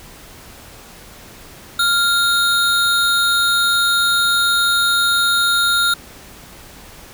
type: tone pair together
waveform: square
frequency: 1396.9 / 3732 Hz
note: F6 / A#7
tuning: 0 / +1 cents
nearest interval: octave + perfect fourth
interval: 1701 cents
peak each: -16 / -18 dBFS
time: 1.79-5.94 s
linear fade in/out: 5 ms
effects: pink hiss -40 dBFS RMS until 7.13 s